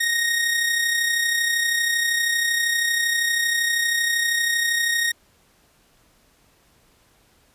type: tone with amplitude modulation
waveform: sawtooth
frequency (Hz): 1864.7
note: A#6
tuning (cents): 0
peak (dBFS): -14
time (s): 0-5.12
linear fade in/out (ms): 10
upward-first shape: sine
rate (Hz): 32.7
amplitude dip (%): 40
effects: pink hiss -59 dBFS RMS until 7.54 s + resampled to 32000 Hz